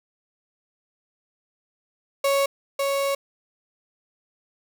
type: tone pair in turn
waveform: 35% pulse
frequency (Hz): 554.4 / 554.4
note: C#5 / C#5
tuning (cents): 0 / 0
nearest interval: unison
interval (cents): 0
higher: neither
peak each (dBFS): -17 / -20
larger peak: first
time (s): 2.24-2.46 / 2.79-3.15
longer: second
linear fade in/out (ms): 5
effects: none